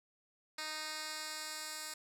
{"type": "tone with band-pass filter sweep", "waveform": "10% pulse", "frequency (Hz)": 309.6, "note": "D#4", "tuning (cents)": -9, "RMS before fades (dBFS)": -43, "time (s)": [0.58, 1.94], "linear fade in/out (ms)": 5, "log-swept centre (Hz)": [4400, 7900], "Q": 0.87, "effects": []}